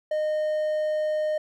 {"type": "tone", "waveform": "triangle", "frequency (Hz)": 614, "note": "D#5", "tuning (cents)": -23, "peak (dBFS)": -21, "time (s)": [0.11, 1.38], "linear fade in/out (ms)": 5, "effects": []}